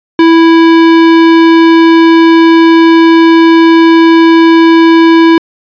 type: tone with hard clipping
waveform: sine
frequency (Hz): 329.6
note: E4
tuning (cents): 0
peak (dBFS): -3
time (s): 0.19-5.38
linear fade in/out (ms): 2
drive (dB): 18
effects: resampled to 11025 Hz